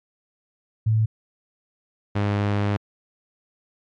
sine / sawtooth tone pair in turn, 110 / 102.23 Hz, A2 / G#2, 0 / -27 cents, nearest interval minor second, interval 127 cents, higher first, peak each -16 dBFS, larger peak neither, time 0.86-1.06 / 2.15-2.77 s, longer second, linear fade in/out 10 ms, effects low-pass 3000 Hz 12 dB/octave + MP3 96 kbps

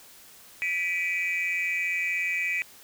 sine tone cluster, 1968 / 2320 / 2497 Hz, B6 / D7 / D#7, -7 / -22 / +6 cents, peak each -30 / -27 / -29 dBFS, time 0.62-2.62 s, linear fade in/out 0 ms, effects tanh soft clip ceiling -20 dBFS + white hiss -51 dBFS RMS until 2.83 s

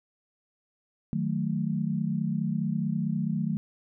sine chord, D# diminished, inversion none, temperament equal, 155.56 / 185 / 220 Hz, D#3 / F#3 / A3, 0 / 0 / 0 cents, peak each -30 dBFS, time 1.13-3.57 s, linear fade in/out 0 ms, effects none

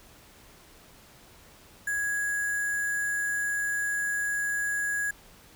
sine tone with sample-and-hold, 1661.2 Hz, G#6, in tune, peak -26 dBFS, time 1.87-5.11 s, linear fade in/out 5 ms, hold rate 8820 Hz, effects pink hiss -54 dBFS RMS until 5.55 s

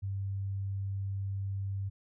sine tone, 98 Hz, G2, in tune, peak -32 dBFS, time 0.02-1.9 s, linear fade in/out 20 ms, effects none

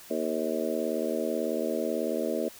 harmonic tone with a mistuned harmonic, 78.2 Hz, D#2, 9 cents sharp, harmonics 3 / 4 / 5 / 6 / 7 / 8, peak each -34 / -34 / -34 / -34 / -34 / -34 dBFS, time 0.1-2.49 s, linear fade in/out 10 ms, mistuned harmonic 8, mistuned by +33 cents, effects white hiss -49 dBFS RMS until 2.59 s

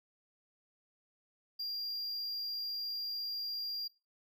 triangle tone, 4781 Hz, D8, 30 cents sharp, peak -35 dBFS, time 1.59-3.88 s, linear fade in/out 10 ms, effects noise-tail reverb RT60 0.3 s tail -19 dB re dry

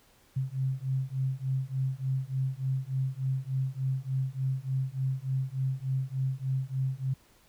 sine beating tone pair, 130.81 / 134.21 Hz, C3 / C3, 0 / +44 cents, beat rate 3.4 Hz, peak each -31 dBFS, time 0.36-7.14 s, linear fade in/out 10 ms, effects pink hiss -62 dBFS RMS until 7.48 s

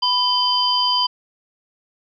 sine tone cluster, 989 / 3084 / 4806 Hz, B5 / G7 / D8, +2 / -29 / +39 cents, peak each -20 dBFS, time 0.02-1.07 s, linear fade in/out 10 ms, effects none

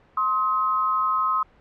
sine tone pair together, 1052 / 1271.5 Hz, C6 / D#6, +9 / +37 cents, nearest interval minor third, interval 328 cents, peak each -23 / -21 dBFS, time 0.17-1.43 s, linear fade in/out 5 ms, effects pink hiss -56 dBFS RMS until 1.6 s + low-pass 2000 Hz 12 dB/octave

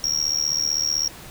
triangle tone with amplitude modulation, 5588 Hz, F8, in tune, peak -15 dBFS, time 0.04-1.08 s, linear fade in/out 0 ms, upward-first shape sine, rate 75.7 Hz, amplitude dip 95%, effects pink hiss -41 dBFS RMS until 1.3 s

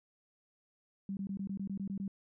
sine tone bursts, 195.7 Hz, G3, 3 cents flat, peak -35 dBFS, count 10, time 1.09-2.079 s, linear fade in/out 2 ms, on 80 ms, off 21 ms, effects none

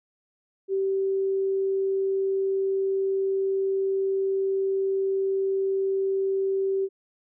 sine tone, 387.3 Hz, G4, 21 cents flat, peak -22 dBFS, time 0.68-6.89 s, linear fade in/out 50 ms, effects none

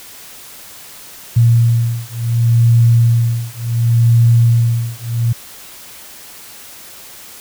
sine beating tone pair, 116.54 / 117.23 Hz, A#2 / A#2, 0 / +10 cents, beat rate 0.69 Hz, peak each -12 dBFS, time 1.36-5.33 s, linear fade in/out 10 ms, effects white hiss -36 dBFS RMS until 7.4 s

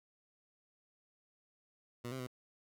15% pulse tone with pitch steps, 120.8 / 131.2 / 126.2 Hz, B2 / C3 / B2, -38 / +5 / +38 cents, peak -34 dBFS, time 2.04-2.271 s, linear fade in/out 10 ms, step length 77 ms, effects none

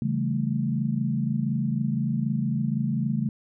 sine chord, A dominant seventh, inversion first, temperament equal, 138.59 / 164.81 / 196 / 220 Hz, C#3 / E3 / G3 / A3, 0 / 0 / 0 / 0 cents, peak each -27 / -31 / -31 / -27 dBFS, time 0.02-3.29 s, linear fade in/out 2 ms, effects none

